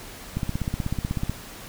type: click train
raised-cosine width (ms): 5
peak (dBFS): -13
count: 16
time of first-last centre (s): 0.37-1.296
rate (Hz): 16.2
effects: pink hiss -41 dBFS RMS until 1.68 s

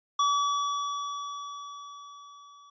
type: tone with level ramp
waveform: square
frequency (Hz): 1144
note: D6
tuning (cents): -46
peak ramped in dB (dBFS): -22 to -52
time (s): 0.19-2.7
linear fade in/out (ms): 5
effects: resampled to 16000 Hz

